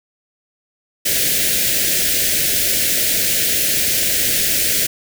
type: band-stop noise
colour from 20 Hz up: white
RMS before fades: -17 dBFS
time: 1.05-4.87 s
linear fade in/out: 10 ms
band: 640 to 1600 Hz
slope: 48 dB/octave
effects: none